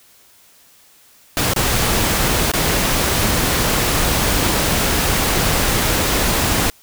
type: noise with dropouts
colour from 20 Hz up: pink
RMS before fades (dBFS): -17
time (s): 1.37-6.7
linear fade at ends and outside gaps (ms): 0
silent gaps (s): 1.535-1.562 / 2.516-2.536
effects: white hiss -50 dBFS RMS until 6.82 s